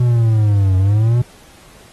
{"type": "linear two-way sweep", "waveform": "triangle", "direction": "down then up", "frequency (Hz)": [124.1, 92.5, 124.1], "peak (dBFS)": -8, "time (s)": [0, 1.22], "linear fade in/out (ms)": 5, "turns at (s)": 0.77, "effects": ["pink hiss -45 dBFS RMS until 1.92 s", "AAC 32 kbps"]}